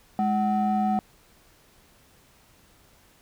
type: ring-modulated tone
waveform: triangle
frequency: 270 Hz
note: C#4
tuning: 45 cents flat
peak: -16 dBFS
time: 0.19-0.99 s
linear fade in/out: 0 ms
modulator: 479 Hz
effects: pink hiss -58 dBFS RMS until 3.21 s